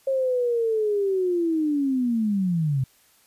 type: linear sweep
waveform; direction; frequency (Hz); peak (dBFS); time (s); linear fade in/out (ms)
sine; down; 542 to 127; -20; 0.07-2.84; 5
effects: white hiss -59 dBFS RMS until 3.26 s + resampled to 32000 Hz